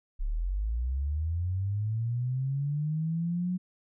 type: linear sweep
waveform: sine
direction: up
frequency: 32.57 to 183.9 Hz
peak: -27 dBFS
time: 0.19-3.58 s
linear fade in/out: 20 ms
effects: none